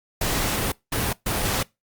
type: noise bursts at uneven times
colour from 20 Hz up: pink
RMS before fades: -24 dBFS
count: 3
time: 0.21-0.72 / 0.92-1.13 / 1.26-1.63 s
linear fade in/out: 5 ms
effects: noise-tail reverb RT60 0.2 s tail -22 dB re dry + Opus 48 kbps